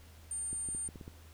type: tone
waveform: sine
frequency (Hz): 9000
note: C#9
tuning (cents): +25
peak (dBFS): -35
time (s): 0.31-0.88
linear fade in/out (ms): 2
type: clicks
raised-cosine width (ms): 3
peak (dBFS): -33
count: 7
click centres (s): 0.53 / 0.688 / 0.749 / 0.889 / 0.958 / 1.012 / 1.079
effects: added 80 Hz sine -53 dBFS peak until 1.33 s + pink hiss -60 dBFS RMS until 1.33 s